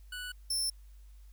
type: tone pair in turn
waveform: 25% pulse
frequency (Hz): 1480 / 5354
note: F#6 / E8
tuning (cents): 0 / +26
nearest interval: octave + minor seventh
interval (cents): 2226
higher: second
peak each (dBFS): -35 / -25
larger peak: second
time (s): 0.12-0.32 / 0.5-0.7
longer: neither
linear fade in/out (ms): 5
effects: added 50 Hz sine -50 dBFS peak until 1.32 s + white hiss -70 dBFS RMS until 1.32 s